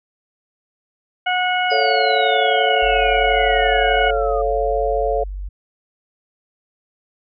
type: harmonic tone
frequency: 730 Hz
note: F#5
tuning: 24 cents flat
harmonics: 1 / 2 / 3 / 4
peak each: -19 / -22 / -24 / -25 dBFS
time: 1.26-4.11 s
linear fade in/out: 10 ms
type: exponential sweep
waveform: sine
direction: down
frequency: 5000 to 1200 Hz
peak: -27 dBFS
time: 1.7-4.42 s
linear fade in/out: 10 ms
type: chord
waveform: sine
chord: A augmented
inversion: none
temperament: equal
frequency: 440 / 554.4 / 698.5 Hz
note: A4 / C#5 / E#5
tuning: 0 / 0 / 0 cents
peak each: -21 dBFS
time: 1.71-5.24 s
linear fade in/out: 10 ms
type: tone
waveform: sine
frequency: 47.91 Hz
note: G1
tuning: 39 cents flat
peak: -25 dBFS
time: 2.82-5.49 s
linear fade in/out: 10 ms
effects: none